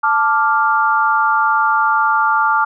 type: chord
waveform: sine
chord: D minor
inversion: second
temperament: equal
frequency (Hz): 880 / 1174.7 / 1396.9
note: A5 / D6 / F6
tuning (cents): 0 / 0 / 0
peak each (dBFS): -16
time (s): 0.03-2.65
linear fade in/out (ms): 10
effects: none